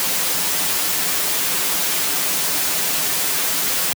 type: noise with comb filter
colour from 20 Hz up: white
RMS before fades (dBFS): -20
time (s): 0-3.93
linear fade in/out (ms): 0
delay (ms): 8.7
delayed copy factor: -0.55
effects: high-pass 100 Hz 12 dB/octave